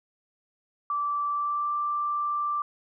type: tone with pitch glide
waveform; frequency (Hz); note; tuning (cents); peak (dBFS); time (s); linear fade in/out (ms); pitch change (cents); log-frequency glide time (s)
sine; 1164 to 1176.8; D6 to D6; -16 to +3; -25; 0.9-2.62; 2; +19; 1.29-1.73
effects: none